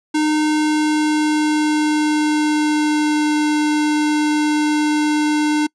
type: tone with pitch glide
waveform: square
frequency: 305.8 to 301.4 Hz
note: D#4 to D4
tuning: -30 to +45 cents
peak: -15 dBFS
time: 0.14-5.67 s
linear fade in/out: 10 ms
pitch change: -25 cents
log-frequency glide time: 0.32-3.43 s
effects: noise-tail reverb RT60 0.1 s tail -26 dB re dry + resampled to 22050 Hz